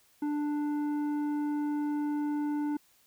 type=tone with tanh clipping; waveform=triangle; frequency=295 Hz; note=D4; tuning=8 cents sharp; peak=-30 dBFS; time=0.22-2.77 s; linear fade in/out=5 ms; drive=13 dB; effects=white hiss -65 dBFS RMS until 3.06 s